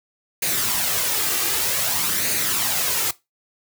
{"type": "noise with flanger", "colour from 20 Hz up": "white", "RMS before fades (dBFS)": -22, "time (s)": [0.42, 3.11], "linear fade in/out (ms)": 5, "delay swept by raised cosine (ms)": [0.45, 2.55], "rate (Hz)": 0.53, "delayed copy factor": 0.5, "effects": ["noise-tail reverb RT60 0.2 s tail -18 dB re dry", "high-pass 80 Hz 12 dB/octave"]}